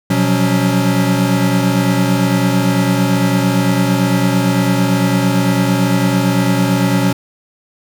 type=tone cluster; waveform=square; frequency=124.3 / 178.7 / 187.6 / 280.5 Hz; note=B2 / F3 / F#3 / C#4; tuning=+12 / +40 / +24 / +21 cents; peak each=-18 dBFS; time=0.1-7.13 s; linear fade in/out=5 ms; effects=none